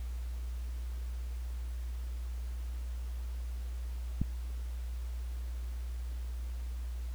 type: click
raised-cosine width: 5 ms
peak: -17 dBFS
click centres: 4.216 s
effects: added 60 Hz sine -35 dBFS peak until 7.14 s + pink hiss -57 dBFS RMS until 7.14 s